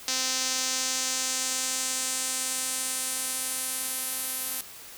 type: tone with band-pass filter sweep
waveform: sawtooth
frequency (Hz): 259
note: C4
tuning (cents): -17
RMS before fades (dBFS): -30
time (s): 0.08-4.61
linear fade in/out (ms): 0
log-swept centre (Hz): 5800 to 12000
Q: 2
effects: white hiss -45 dBFS RMS until 4.97 s